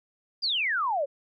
sine exponential sweep, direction down, 4978 to 526 Hz, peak -24 dBFS, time 0.42-1.06 s, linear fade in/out 20 ms, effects none

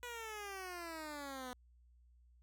10% pulse exponential sweep, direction down, 492 to 246.9 Hz, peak -36 dBFS, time 0.03-1.53 s, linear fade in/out 0 ms, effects added 60 Hz sine -63 dBFS peak until 2.42 s

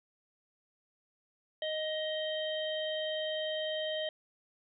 harmonic tone with a mistuned harmonic, 627 Hz, D#5, 13 cents sharp, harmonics 1 / 3 / 5 / 6, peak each -34 / -43 / -38 / -47 dBFS, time 1.62-4.09 s, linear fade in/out 2 ms, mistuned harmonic 1, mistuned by -15 cents, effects none

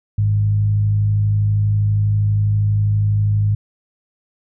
sine tone with frequency modulation, 103.7 Hz, G#2, 2 cents flat, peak -13 dBFS, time 0.18-3.55 s, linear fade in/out 5 ms, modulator 52.4 Hz, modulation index 0.32, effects none

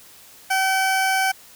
20% pulse tone, 765 Hz, G5, 42 cents flat, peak -13 dBFS, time 0.5-1.32 s, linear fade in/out 10 ms, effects white hiss -47 dBFS RMS until 1.55 s

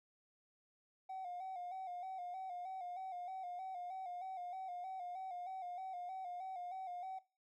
triangle tone with vibrato, 735 Hz, F#5, 12 cents flat, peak -40 dBFS, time 1.09-7.19 s, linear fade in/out 10 ms, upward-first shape square, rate 3.2 Hz, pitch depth 56 cents each way, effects noise-tail reverb RT60 0.3 s tail -20 dB re dry + tanh soft clip ceiling -39 dBFS

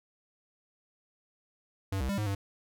square tone with pitch steps, 96.9 / 65.4 / 199 / 105.7 / 98.9 Hz, G2 / C2 / G3 / G#2 / G2, -20 / 0 / +26 / +31 / +16 cents, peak -30 dBFS, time 1.92-2.35 s, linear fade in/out 5 ms, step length 86 ms, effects none

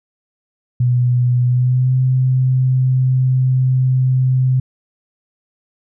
sine tone with pitch glide, 123.47 to 129.16 Hz, B2 to C3, 0 to -22 cents, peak -11 dBFS, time 0.8-4.6 s, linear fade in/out 5 ms, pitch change +78 cents, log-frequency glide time 1.45-1.95 s, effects none

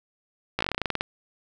slowing click train, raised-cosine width 0.3 ms, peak -9 dBFS, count 14, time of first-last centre 0.59-1.009 s, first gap 16 ms, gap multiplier 1.11, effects none

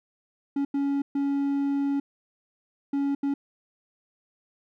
triangle tone bursts at uneven times, 280 Hz, C#4, 18 cents sharp, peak -21 dBFS, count 5, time 0.56-0.65 / 0.74-1.02 / 1.15-2 / 2.93-3.15 / 3.23-3.34 s, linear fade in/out 5 ms, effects none

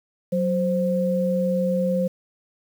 sine tone pair together, 185 / 523.3 Hz, F#3 / C5, 0 / 0 cents, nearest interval octave + tritone, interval 1800 cents, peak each -22 dBFS, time 0.32-2.08 s, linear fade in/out 10 ms, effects 8-bit

